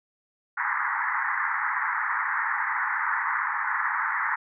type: band-pass noise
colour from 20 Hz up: white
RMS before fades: -27 dBFS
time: 0.57-4.36 s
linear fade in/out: 10 ms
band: 850 to 2000 Hz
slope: 96 dB/octave
effects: none